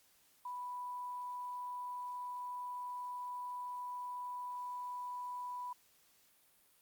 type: tone with quantisation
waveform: sine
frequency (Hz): 987.8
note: B5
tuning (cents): 0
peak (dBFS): -40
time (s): 0.45-5.73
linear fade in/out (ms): 5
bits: 11
effects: white hiss -69 dBFS RMS until 6.81 s + Opus 48 kbps